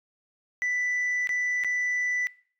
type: tone with dropouts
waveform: sine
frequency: 1982 Hz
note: B6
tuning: 6 cents sharp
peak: -22 dBFS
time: 0.62-2.27 s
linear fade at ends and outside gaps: 0 ms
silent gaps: 1.272-1.292 / 1.637-1.646 s
effects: noise-tail reverb RT60 0.5 s tail -22 dB re dry + tanh soft clip ceiling -23 dBFS